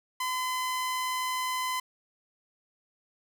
sawtooth tone, 1019 Hz, C6, 46 cents flat, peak -25 dBFS, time 0.2-1.8 s, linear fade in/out 5 ms, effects none

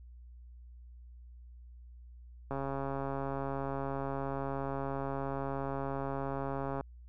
click train, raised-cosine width 1 ms, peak -23 dBFS, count 590, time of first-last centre 2.51-6.809 s, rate 137 Hz, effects added 60 Hz sine -49 dBFS peak until 7.08 s

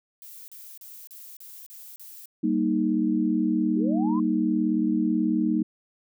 violet noise bursts, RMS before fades -44 dBFS, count 7, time 0.22-2.256 s, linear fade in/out 0 ms, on 260 ms, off 36 ms
sine chord, Eb major, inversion first, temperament just, 194.45 / 233.3 / 311.1 Hz, G3 / Bb3 / Eb4, -14 / +2 / 0 cents, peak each -27 / -25 / -24 dBFS, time 2.43-5.63 s, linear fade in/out 10 ms
sine linear sweep, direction up, 349.2 to 1065 Hz, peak -32 dBFS, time 3.76-4.2 s, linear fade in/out 5 ms
effects none

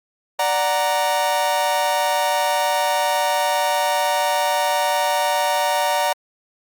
40% pulse chord, D augmented, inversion none, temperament equal, 587.3 / 740 / 932.3 Hz, D5 / F#5 / A#5, 0 / 0 / 0 cents, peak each -22 / -22 / -20 dBFS, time 0.39-6.13 s, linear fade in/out 5 ms, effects Opus 48 kbps

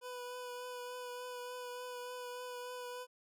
25% pulse tone with vibrato, 495.1 Hz, B4, 4 cents sharp, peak -39 dBFS, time 0.01-3.07 s, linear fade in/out 50 ms, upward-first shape triangle, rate 3.4 Hz, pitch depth 19 cents each way, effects none

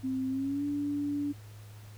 sine tone with pitch glide, 261.6 to 288.6 Hz, C4 to D4, 0 to -30 cents, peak -29 dBFS, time 0.03-1.33 s, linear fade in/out 20 ms, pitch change +170 cents, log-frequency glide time 0.29-0.65 s, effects added 105 Hz sine -46 dBFS peak until 1.97 s + pink hiss -57 dBFS RMS until 1.97 s

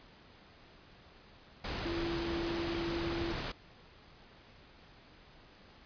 sine tone in noise, 338 Hz, E4, 43 cents sharp, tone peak -35 dBFS, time 1.85-3.33 s, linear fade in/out 5 ms, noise pink, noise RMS -38 dBFS, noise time 1.64-3.52 s, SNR 0 dB, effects pink hiss -58 dBFS RMS until 5.85 s + resampled to 11025 Hz

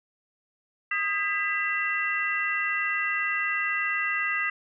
sine tone cluster, 1244 / 1617 / 1989 / 2712 Hz, D#6 / G#6 / B6 / E7, -1 / -47 / +12 / +49 cents, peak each -32 / -32 / -27 / -32 dBFS, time 0.91-4.5 s, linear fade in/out 5 ms, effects none

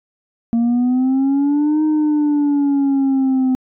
sine exponential two-way sweep, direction up then down, 230.3 to 310 to 256.7 Hz, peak -10 dBFS, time 0.53-3.55 s, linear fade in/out 0 ms, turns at 1.83 s, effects tanh soft clip ceiling -12 dBFS

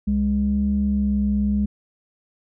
sine tone pair together, 68.57 / 204.9 Hz, C#2 / G#3, -18 / -23 cents, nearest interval octave + perfect fifth, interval 1895 cents, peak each -23 / -18 dBFS, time 0.07-1.66 s, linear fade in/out 10 ms, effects tanh soft clip ceiling -11 dBFS

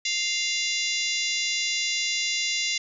harmonic tone with a mistuned harmonic, 698.5 Hz, F5, in tune, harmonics 3 / 4 / 5 / 6 / 7 / 8 / 9 / 10, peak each -30 / -31 / -32 / -33 / -33 / -34 / -35 / -35 dBFS, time 0.05-2.78 s, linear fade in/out 5 ms, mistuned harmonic 6, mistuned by -73 cents, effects none

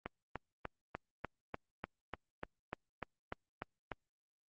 click train, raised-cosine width 0.5 ms, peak -24 dBFS, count 14, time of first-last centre 0.06-3.918 s, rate 3.37 Hz, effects Opus 24 kbps

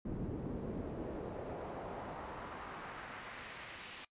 brown noise with band-pass filter sweep, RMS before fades -44 dBFS, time 0.05-4.05 s, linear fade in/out 5 ms, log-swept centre 230 to 3000 Hz, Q 1.2, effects noise-tail reverb RT60 0.1 s tail -21 dB re dry + resampled to 8000 Hz

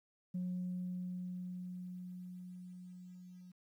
sine tone with level ramp, 180.9 Hz, F#3, 39 cents flat, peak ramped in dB -34 to -52 dBFS, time 0.34-3.52 s, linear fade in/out 10 ms, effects tanh soft clip ceiling -33 dBFS + 12-bit

